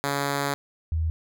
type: tone pair in turn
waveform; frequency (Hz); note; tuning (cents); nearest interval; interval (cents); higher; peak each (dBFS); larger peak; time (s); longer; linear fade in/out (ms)
5% pulse / sine; 141.1 / 80.51; C#3 / E2; +31 / -40; minor seventh; 971; first; -13 / -22; first; 0.04-0.54 / 0.92-1.1; first; 0
effects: none